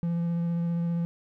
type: tone with vibrato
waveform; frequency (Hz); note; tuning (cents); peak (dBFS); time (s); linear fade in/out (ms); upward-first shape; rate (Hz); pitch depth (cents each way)
triangle; 170; F3; -46; -23; 0.03-1.05; 0; triangle; 15; 14
effects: none